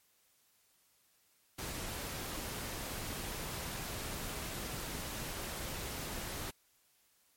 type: noise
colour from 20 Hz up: pink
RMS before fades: -41 dBFS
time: 1.58-6.51 s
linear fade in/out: 10 ms
effects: white hiss -71 dBFS RMS until 7.36 s + MP3 64 kbps